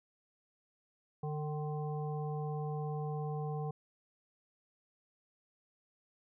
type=harmonic tone with a mistuned harmonic; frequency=150 Hz; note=D3; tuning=37 cents sharp; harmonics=1 / 3 / 5 / 7; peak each=-36 / -42 / -44 / -51 dBFS; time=1.23-3.71 s; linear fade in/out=5 ms; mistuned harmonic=5; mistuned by=+39 cents; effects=none